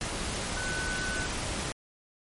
sine tone in noise, 1500 Hz, F#6, 23 cents sharp, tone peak -33 dBFS, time 0.57-1.26 s, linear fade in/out 0 ms, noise pink, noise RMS -33 dBFS, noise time 0.01-1.72 s, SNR -3 dB, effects MP3 48 kbps

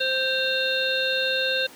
harmonic tone with a mistuned harmonic, 523.3 Hz, C5, in tune, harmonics 1 / 3 / 5 / 7 / 8, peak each -27 / -27 / -29 / -27 / -31 dBFS, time 0-1.67 s, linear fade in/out 10 ms, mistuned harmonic 5, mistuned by +79 cents, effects pink hiss -46 dBFS RMS until 1.75 s + high-pass 200 Hz 12 dB/octave

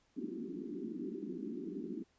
white band-pass noise, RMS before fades -42 dBFS, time 0.16-2.04 s, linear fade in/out 20 ms, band 180 to 390 Hz, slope 96 dB/octave, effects pink hiss -73 dBFS RMS until 2.18 s + resampled to 16000 Hz

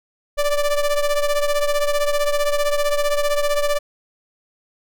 square ring-modulated tone, 293.7 Hz, D4, in tune, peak -14 dBFS, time 0.37-3.79 s, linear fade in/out 20 ms, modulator 286 Hz, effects none

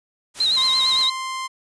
white noise, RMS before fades -33 dBFS, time 0.34-1.09 s, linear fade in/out 50 ms
sine tone with vibrato, 3951 Hz, B7, in tune, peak -16 dBFS, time 0.4-1.1 s, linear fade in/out 5 ms, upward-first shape sine, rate 8.8 Hz, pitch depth 95 cents each way
sawtooth tone, 1046.5 Hz, C6, in tune, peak -22 dBFS, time 0.56-1.48 s, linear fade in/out 20 ms
effects resampled to 22050 Hz

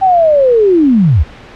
sine linear sweep, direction down, 784 to 58.4 Hz, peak -5 dBFS, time 0.01-1.24 s, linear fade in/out 20 ms, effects pink hiss -34 dBFS RMS until 1.55 s + low-pass 3000 Hz 12 dB/octave

